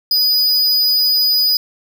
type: tone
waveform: square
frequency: 4953 Hz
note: D#8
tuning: 9 cents flat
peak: -12 dBFS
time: 0.11-1.57 s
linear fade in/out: 2 ms
effects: none